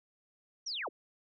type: linear sweep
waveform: sine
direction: down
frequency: 5920 to 220 Hz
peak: -35 dBFS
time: 0.66-0.89 s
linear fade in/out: 10 ms
effects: none